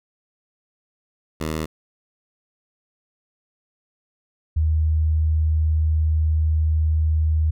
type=tone pair in turn; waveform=10% pulse / sine; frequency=78.6 / 78.29 Hz; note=D#2 / D#2; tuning=+18 / +11 cents; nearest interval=unison; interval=7 cents; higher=first; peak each=-16 dBFS; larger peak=neither; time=1.4-1.66 / 4.56-7.51 s; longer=second; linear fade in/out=10 ms; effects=none